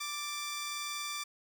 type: tone pair together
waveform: 10% pulse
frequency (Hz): 1174.7 / 1772.4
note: D6 / A6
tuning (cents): 0 / +12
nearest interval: perfect fifth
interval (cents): 712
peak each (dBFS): -28 / -38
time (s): 0-1.24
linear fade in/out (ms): 10
effects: none